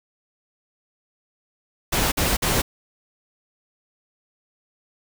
pink noise bursts, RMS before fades -21 dBFS, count 3, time 1.92-2.62 s, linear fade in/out 10 ms, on 200 ms, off 50 ms, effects none

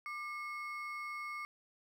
triangle ring-modulated tone, 1682 Hz, G#6, 22 cents sharp, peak -35 dBFS, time 0.06-1.45 s, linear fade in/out 0 ms, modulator 490 Hz, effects none

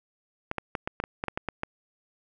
clicks, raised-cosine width 0.5 ms, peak -14 dBFS, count 11, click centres 0.514 / 0.583 / 0.752 / 0.875 / 1.001 / 1.039 / 1.239 / 1.283 / 1.375 / 1.487 / 1.634 s, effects none

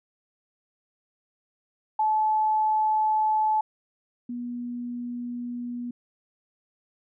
sine tone pair in turn, 864 / 242.2 Hz, A5 / B3, -32 / -34 cents, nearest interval octave + minor seventh, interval 2202 cents, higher first, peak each -20 / -30 dBFS, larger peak first, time 1.99-3.61 / 4.29-5.91 s, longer neither, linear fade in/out 5 ms, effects none

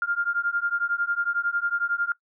sine beating tone pair, 1396.9 / 1407.9 Hz, F6 / F6, 0 / +14 cents, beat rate 11 Hz, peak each -26 dBFS, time 0.02-2.12 s, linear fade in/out 2 ms, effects noise-tail reverb RT60 0.1 s tail -21 dB re dry

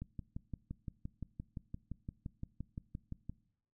click train, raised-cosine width 5 ms, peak -29 dBFS, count 20, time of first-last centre 0.02-3.296 s, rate 5.8 Hz, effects noise-tail reverb RT60 0.7 s tail -21 dB re dry

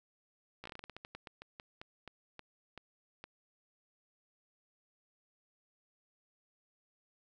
slowing click train, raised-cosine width 0.3 ms, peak -30 dBFS, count 20, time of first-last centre 0.64-3.24 s, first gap 15 ms, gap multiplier 1.21, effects none

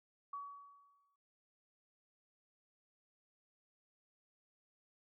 sine tone with exponential decay, 1132 Hz, C#6, 36 cents sharp, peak -40 dBFS, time 0.33-1.16 s, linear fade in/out 5 ms, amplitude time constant 180 ms, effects noise-tail reverb RT60 0.4 s tail -22 dB re dry

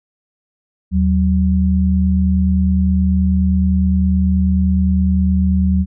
sine tone pair together, 78.3 / 187.85 Hz, D#2 / F#3, +11 / +26 cents, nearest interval octave + minor third, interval 1515 cents, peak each -14 dBFS, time 0.91-5.86 s, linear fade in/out 50 ms, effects none

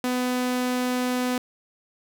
sawtooth tone, 250.2 Hz, B3, 23 cents sharp, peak -19 dBFS, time 0.04-1.38 s, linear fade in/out 2 ms, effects none

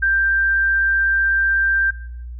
sine tone, 1577 Hz, G6, 10 cents sharp, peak -14 dBFS, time 0.02-1.91 s, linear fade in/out 10 ms, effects noise-tail reverb RT60 0.7 s tail -18 dB re dry + added 60 Hz sine -29 dBFS peak until 2.39 s

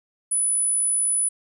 sine tone, 9956 Hz, D#9, in tune, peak -19 dBFS, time 0.31-1.29 s, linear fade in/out 10 ms, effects none

